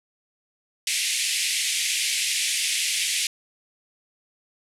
pink band-pass noise, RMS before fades -25 dBFS, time 0.87-3.27 s, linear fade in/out 2 ms, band 2100 to 11000 Hz, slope 48 dB/octave, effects none

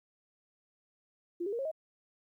sine tone with pitch steps, 346.3 / 402.4 / 467.6 / 543.4 / 631.5 Hz, F4 / G4 / A#4 / C#5 / D#5, -15 / +45 / +5 / -35 / +26 cents, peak -32 dBFS, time 1.4-1.715 s, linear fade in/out 10 ms, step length 63 ms, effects 12-bit

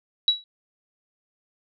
sine tone with exponential decay, 3900 Hz, B7, 23 cents flat, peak -12 dBFS, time 0.28-0.44 s, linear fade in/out 1 ms, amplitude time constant 34 ms, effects none

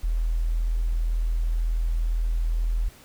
sine tone, 41 Hz, E1, 9 cents flat, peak -21 dBFS, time 0.03-2.89 s, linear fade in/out 10 ms, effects pink hiss -51 dBFS RMS until 3.04 s

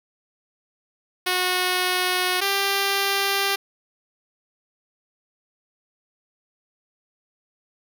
5% pulse tone pair in turn, 365 / 395.4 Hz, F#4 / G4, -24 / +15 cents, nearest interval minor second, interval 139 cents, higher second, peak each -9 dBFS, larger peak neither, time 1.26-2.41 / 2.41-3.56 s, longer neither, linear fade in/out 10 ms, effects none

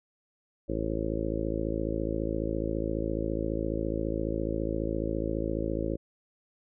harmonic tone, 54.6 Hz, A1, 13 cents flat, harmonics 1 / 2 / 3 / 4 / 5 / 6 / 7 / 8 / 9 / 10, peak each -35 / -38 / -39 / -39 / -37 / -34 / -39 / -39 / -39 / -37 dBFS, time 0.68-5.97 s, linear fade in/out 20 ms, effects none

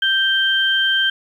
sine tone pair together, 1568 / 3140 Hz, G6 / G7, 0 / +2 cents, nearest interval octave, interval 1202 cents, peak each -17 dBFS, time 0.02-1.1 s, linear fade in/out 5 ms, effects 8-bit

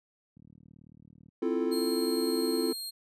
click train, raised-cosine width 5 ms, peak -38 dBFS, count 36, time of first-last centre 0.37-1.286 s, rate 38.2 Hz
triangle chord, F major seventh, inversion second, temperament equal, 261.6 / 329.6 / 349.2 / 440 Hz, C4 / E4 / F4 / A4, 0 / 0 / 0 / 0 cents, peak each -30 dBFS, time 1.42-2.73 s, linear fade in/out 5 ms
sawtooth tone, 4222 Hz, C8, 15 cents sharp, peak -33 dBFS, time 1.71-2.91 s, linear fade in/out 20 ms
effects high-pass 150 Hz 12 dB/octave + resampled to 32000 Hz

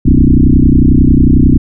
sine tone with frequency modulation, 113.3 Hz, A#2, 49 cents flat, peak -3 dBFS, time 0.05-1.58 s, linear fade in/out 10 ms, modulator 31.1 Hz, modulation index 6, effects none

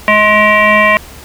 sine tone with frequency modulation, 1479 Hz, F#6, 1 cent flat, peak -5 dBFS, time 0.08-0.97 s, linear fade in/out 0 ms, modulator 423 Hz, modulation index 2.5, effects added 70 Hz sine -38 dBFS peak until 1.24 s + pink hiss -34 dBFS RMS until 1.24 s

